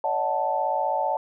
sine chord, D# half-diminished seventh, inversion third, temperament equal with one note detuned, 566.7 / 622.3 / 740 / 880 Hz, C#5 / D#5 / F#5 / A5, +38 / 0 / 0 / 0 cents, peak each -29 / -30 / -28 / -25 dBFS, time 0.04-1.17 s, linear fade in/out 2 ms, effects none

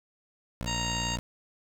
15% pulse tone, 59 Hz, A#1, 22 cents sharp, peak -26 dBFS, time 0.61-1.19 s, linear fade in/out 0 ms
harmonic tone, 932.3 Hz, A#5, in tune, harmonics 1 / 2 / 3 / 4 / 5 / 7 / 8, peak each -36 / -40 / -35 / -40 / -39 / -39 / -40 dBFS, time 0.66-1.17 s, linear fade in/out 20 ms
effects 10-bit

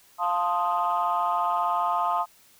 sine chord, F dominant seventh, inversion none, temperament equal, 698.5 / 880 / 1046.5 / 1244.5 Hz, F5 / A5 / C6 / Eb6, 0 / 0 / 0 / 0 cents, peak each -27 dBFS, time 0.18-2.26 s, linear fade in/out 50 ms, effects tanh soft clip ceiling -15 dBFS + white hiss -57 dBFS RMS until 2.59 s

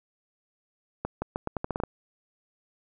accelerating click train, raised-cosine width 1 ms, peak -15 dBFS, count 10, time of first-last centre 1.05-1.836 s, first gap 170 ms, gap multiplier 0.82, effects none

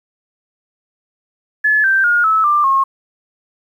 sine tone with pitch steps, 1717 / 1565.4 / 1427.2 / 1301.2 / 1186.4 / 1081.6 Hz, A6 / G6 / F6 / E6 / D6 / C#6, -43 / -3 / +37 / -23 / +17 / -43 cents, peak -10 dBFS, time 1.64-2.84 s, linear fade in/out 10 ms, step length 200 ms, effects 8-bit

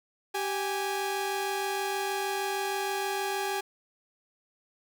sawtooth tone pair together, 390 / 826.4 Hz, G4 / G#5, -9 / -9 cents, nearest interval octave + minor second, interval 1300 cents, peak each -28 dBFS, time 0.34-3.61 s, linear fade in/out 10 ms, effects none

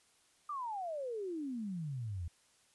sine exponential sweep, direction down, 1223 to 80 Hz, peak -37 dBFS, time 0.49-2.28 s, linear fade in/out 5 ms, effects white hiss -69 dBFS RMS until 2.74 s + resampled to 24000 Hz

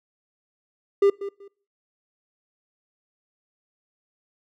triangle tone with echo, 399.3 Hz, G4, 32 cents sharp, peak -12 dBFS, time 1.02-1.1 s, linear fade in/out 5 ms, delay 190 ms, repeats 2, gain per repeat -14 dB, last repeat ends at 1.48 s, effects noise-tail reverb RT60 0.5 s tail -24 dB re dry

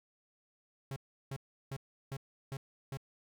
45% pulse tone bursts, 135.4 Hz, C#3, 40 cents flat, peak -38 dBFS, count 6, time 0.91-2.972 s, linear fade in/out 2 ms, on 52 ms, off 350 ms, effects none

